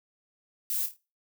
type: noise with echo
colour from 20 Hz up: violet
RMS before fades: -30 dBFS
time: 0.7-0.86 s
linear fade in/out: 0 ms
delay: 26 ms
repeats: 4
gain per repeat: -8 dB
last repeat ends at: 0.964 s
effects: noise-tail reverb RT60 0.3 s tail -21 dB re dry